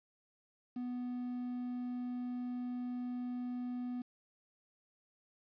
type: tone with quantisation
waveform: triangle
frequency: 246.9 Hz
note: B3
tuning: in tune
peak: -35 dBFS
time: 0.76-4.02 s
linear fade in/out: 5 ms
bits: 10
effects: resampled to 11025 Hz